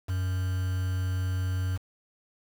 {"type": "tone with quantisation", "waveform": "triangle", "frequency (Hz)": 92.5, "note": "F#2", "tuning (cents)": 0, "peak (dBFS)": -24, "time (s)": [0.08, 1.78], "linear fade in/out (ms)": 20, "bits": 7, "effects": []}